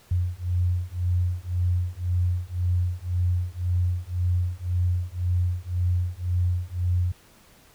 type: beating tone pair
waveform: sine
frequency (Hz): 88.2 / 90.1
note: F2 / F#2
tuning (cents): +18 / -45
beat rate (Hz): 1.9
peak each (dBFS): -25 / -25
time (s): 0.11-7.12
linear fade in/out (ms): 5
effects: pink hiss -55 dBFS RMS until 7.74 s